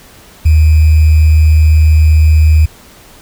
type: tone with sample-and-hold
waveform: sine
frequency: 77.78 Hz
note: D#2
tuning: in tune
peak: -3 dBFS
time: 0.45-2.66 s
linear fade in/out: 10 ms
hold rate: 2450 Hz
effects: pink hiss -39 dBFS RMS until 3.21 s